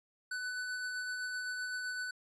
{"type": "tone with tremolo", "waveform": "square", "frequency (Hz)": 1497, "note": "F#6", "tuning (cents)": 20, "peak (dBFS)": -36, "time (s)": [0.31, 2.11], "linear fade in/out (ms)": 5, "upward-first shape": "sine", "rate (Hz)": 7.8, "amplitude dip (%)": 25, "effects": ["resampled to 22050 Hz"]}